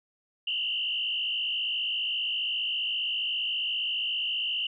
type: tone with frequency modulation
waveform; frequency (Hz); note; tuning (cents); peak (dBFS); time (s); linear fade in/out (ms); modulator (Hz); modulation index
sine; 2916; F#7; -26; -27; 0.47-4.67; 5; 54.9; 2.9
effects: none